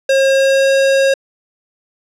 square tone with pitch glide, 539 to 542.7 Hz, C#5 to C#5, -49 to -37 cents, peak -10 dBFS, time 0.09-1.14 s, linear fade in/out 5 ms, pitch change +12 cents, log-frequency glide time 0.33-0.7 s, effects low-pass 7000 Hz 12 dB/octave

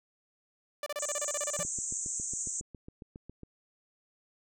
sawtooth tone bursts, 587.3 Hz, D5, in tune, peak -29 dBFS, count 13, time 0.83-1.631 s, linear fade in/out 2 ms, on 33 ms, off 31 ms
white band-pass noise, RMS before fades -36 dBFS, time 0.99-2.61 s, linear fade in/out 10 ms, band 6300 to 8100 Hz, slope 96 dB/octave
square tone with exponential decay, 169.9 Hz, F3, 47 cents flat, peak -34 dBFS, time 1.59-1.68 s, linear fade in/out 0 ms, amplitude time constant 18 ms
click train, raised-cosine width 3 ms, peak -32 dBFS, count 14, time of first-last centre 1.65-3.433 s, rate 7.29 Hz
effects none

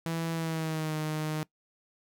sawtooth tone with pitch glide, 164.81 to 154.66 Hz, E3 to D#3, 0 to -10 cents, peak -26 dBFS, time 0.06-1.43 s, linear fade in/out 0 ms, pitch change -110 cents, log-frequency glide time 0.33-0.96 s, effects noise-tail reverb RT60 0.1 s tail -21 dB re dry

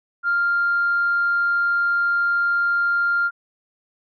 sine tone, 1396.9 Hz, F6, in tune, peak -16 dBFS, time 0.23-3.31 s, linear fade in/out 50 ms, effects tanh soft clip ceiling -12 dBFS

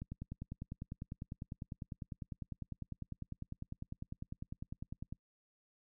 click train, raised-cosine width 5 ms, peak -30 dBFS, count 52, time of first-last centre 0.02-5.125 s, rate 9.99 Hz, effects noise-tail reverb RT60 0.1 s tail -24 dB re dry

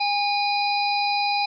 harmonic tone with a mistuned harmonic, 818 Hz, G#5, 26 cents flat, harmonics 1 / 3 / 5 / 6, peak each -22 / -27 / -29 / -30 dBFS, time 0-1.46 s, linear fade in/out 10 ms, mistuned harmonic 5, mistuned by -21 cents, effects none

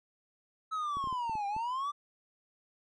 triangle linear two-way sweep, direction down then up, 1303 to 791 to 1186 Hz, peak -30 dBFS, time 0.71-1.92 s, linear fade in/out 20 ms, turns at 1.47 s
clicks, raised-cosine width 3 ms, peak -33 dBFS, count 7, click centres 0.97 / 1.041 / 1.073 / 1.127 / 1.296 / 1.354 / 1.565 s
effects resampled to 22050 Hz

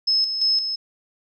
sine tone with tremolo, 5190 Hz, E8, 28 cents flat, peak -16 dBFS, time 0.07-0.76 s, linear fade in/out 10 ms, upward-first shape square, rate 2.9 Hz, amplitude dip 55%, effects none

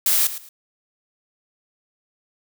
blue noise with echo, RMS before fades -18 dBFS, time 0.06-0.27 s, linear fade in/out 2 ms, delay 110 ms, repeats 2, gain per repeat -13 dB, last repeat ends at 0.49 s, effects none

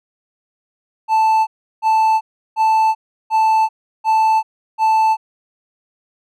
triangle tone bursts, 880 Hz, A5, in tune, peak -9 dBFS, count 6, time 1.08-5.17 s, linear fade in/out 50 ms, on 390 ms, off 350 ms, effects none

